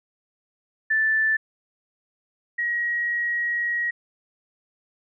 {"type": "tone pair in turn", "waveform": "sine", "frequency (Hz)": [1760, 1898.9], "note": ["A6", "A#6"], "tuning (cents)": [0, 32], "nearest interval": "minor second", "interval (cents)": 132, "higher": "second", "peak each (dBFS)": [-18, -22], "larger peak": "first", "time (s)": [[0.9, 1.37], [2.58, 3.91]], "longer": "second", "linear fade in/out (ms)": 10, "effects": []}